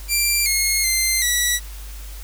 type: tone with pitch steps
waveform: 10% pulse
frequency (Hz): 2365 / 2156 / 2083 / 1946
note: D7 / C#7 / C7 / B6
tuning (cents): +12 / -49 / -8 / -26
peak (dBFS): -8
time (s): 0.08-1.6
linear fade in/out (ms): 50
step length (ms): 380
effects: added 50 Hz sine -32 dBFS peak until 2.23 s + white hiss -42 dBFS RMS until 2.23 s